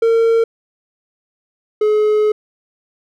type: tone pair in turn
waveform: triangle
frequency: 456.5 / 425.2 Hz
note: A#4 / G#4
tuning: -36 / +41 cents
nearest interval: minor second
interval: 123 cents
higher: first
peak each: -8 / -9 dBFS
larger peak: first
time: 0.02-0.44 / 1.81-2.32 s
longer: second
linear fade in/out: 5 ms
effects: none